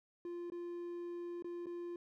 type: tone with dropouts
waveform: triangle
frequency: 347.5 Hz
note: F4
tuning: 9 cents flat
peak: -39 dBFS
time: 0.25-1.96 s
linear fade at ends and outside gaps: 2 ms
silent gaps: 0.501-0.52 / 1.424-1.444 / 1.659-1.667 s
effects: none